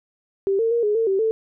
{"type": "tone with pitch steps", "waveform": "sine", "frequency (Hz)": [391.5, 454.3, 469.7, 417.6, 453, 386.5, 443.9], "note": ["G4", "A#4", "A#4", "G#4", "A#4", "G4", "A4"], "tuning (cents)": [-2, -45, 13, 10, -50, -24, 15], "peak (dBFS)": -17, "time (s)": [0.47, 1.31], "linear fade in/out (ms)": 0, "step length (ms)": 120, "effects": []}